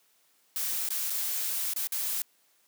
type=noise with dropouts; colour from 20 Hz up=blue; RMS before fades=-31 dBFS; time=0.56-2.22 s; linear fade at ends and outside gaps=1 ms; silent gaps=0.889-0.904 / 1.099-1.103 / 1.736-1.762 / 1.872-1.921 s; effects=white hiss -67 dBFS RMS until 2.67 s + high-pass 200 Hz 12 dB/octave